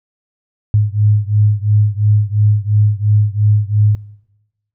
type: beating tone pair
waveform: sine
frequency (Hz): 103.83 / 106.73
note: G#2 / G#2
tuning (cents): 0 / +48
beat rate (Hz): 2.9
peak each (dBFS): -13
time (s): 0.74-3.95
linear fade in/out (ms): 0
effects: noise-tail reverb RT60 1.0 s tail -22 dB re dry